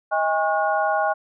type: tone cluster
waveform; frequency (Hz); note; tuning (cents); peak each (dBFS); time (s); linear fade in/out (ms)
sine; 633 / 811 / 1095 / 1443; D#5 / G#5 / C#6 / F#6; +30 / -41 / -22 / -44; -23 / -22 / -27 / -26; 0.11-1.14; 20
effects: none